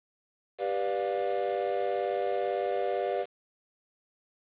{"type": "chord", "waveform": "triangle", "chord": "G dominant seventh", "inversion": "none", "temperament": "just", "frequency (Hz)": [392, 490, 588, 705.6], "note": ["G4", "B4", "D5", "F5"], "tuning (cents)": [0, -14, 2, 18], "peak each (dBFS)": -31, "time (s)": [0.58, 3.26], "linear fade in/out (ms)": 50, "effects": ["resampled to 8000 Hz", "8-bit"]}